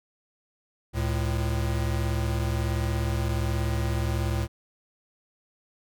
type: tone pair together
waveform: square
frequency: 70.4 / 111.75 Hz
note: C#2 / A2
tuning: +27 / +27 cents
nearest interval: minor sixth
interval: 800 cents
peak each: -28 dBFS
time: 0.93-4.48 s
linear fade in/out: 50 ms
effects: none